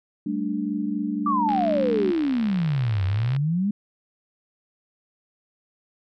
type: chord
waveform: sine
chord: G suspended second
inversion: none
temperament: equal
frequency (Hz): 196 / 220 / 293.7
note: G3 / A3 / D4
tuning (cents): 0 / 0 / 0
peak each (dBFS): -29 / -28 / -27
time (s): 0.26-2.12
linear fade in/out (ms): 5
type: exponential two-way sweep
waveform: sine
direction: down then up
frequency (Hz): 1192 to 91.3 to 212.2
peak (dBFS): -20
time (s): 1.26-3.71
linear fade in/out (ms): 5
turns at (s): 3.05
type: click train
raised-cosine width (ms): 0.3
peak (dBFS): -20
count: 129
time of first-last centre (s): 1.49-3.364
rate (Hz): 68.3
effects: none